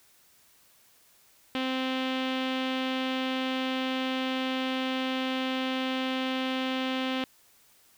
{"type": "tone with low-pass filter", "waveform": "sawtooth", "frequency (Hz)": 260.3, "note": "C4", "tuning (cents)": -9, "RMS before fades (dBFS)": -30, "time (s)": [1.55, 7.24], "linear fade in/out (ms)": 0, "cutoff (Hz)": 3200, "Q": 3.2, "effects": ["white hiss -61 dBFS RMS until 7.97 s"]}